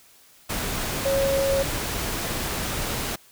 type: tone in noise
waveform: sine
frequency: 547 Hz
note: C#5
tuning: 23 cents flat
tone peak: -20 dBFS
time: 1.05-1.63 s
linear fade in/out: 10 ms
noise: pink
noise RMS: -28 dBFS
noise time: 0.49-3.16 s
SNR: +5 dB
effects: white hiss -54 dBFS RMS until 3.31 s